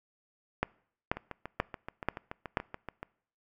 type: two click trains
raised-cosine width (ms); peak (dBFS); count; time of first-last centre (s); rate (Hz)
0.5; -23 / -12; 14 / 5; 1.17-3.03 / 0.63-2.572; 6.99 / 2.06
effects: noise-tail reverb RT60 0.6 s tail -24 dB re dry